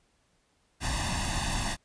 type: noise with comb filter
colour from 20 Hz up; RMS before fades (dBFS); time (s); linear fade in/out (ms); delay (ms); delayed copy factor
pink; -30; 0.8-1.77; 50; 1.1; +0.9
effects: pink hiss -70 dBFS RMS until 1.84 s + resampled to 22050 Hz